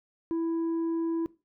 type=tone with tanh clipping; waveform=sine; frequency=330.5 Hz; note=E4; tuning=5 cents sharp; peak=-27 dBFS; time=0.31-1.26 s; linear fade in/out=0 ms; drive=3 dB; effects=noise-tail reverb RT60 0.3 s tail -20 dB re dry